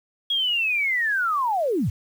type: linear sweep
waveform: sine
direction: down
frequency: 3324 to 73.42 Hz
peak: -20 dBFS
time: 0.3-1.9 s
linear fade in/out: 5 ms
effects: 8-bit